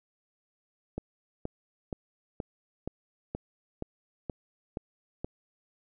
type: click train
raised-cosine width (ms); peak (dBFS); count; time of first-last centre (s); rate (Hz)
2; -20; 10; 0.98-5.245; 2.11
effects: none